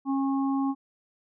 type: harmonic tone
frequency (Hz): 272.4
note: C#4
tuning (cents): -30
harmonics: 1 / 3 / 4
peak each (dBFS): -24 / -34 / -36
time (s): 0.05-0.75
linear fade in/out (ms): 50
effects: none